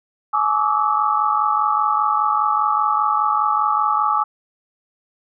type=tone cluster; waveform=sine; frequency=848 / 1140 / 1185 / 1294 Hz; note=G#5 / C#6 / D6 / E6; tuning=+36 / +48 / +15 / -32 cents; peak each=-21 dBFS; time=0.33-4.24 s; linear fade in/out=10 ms; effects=none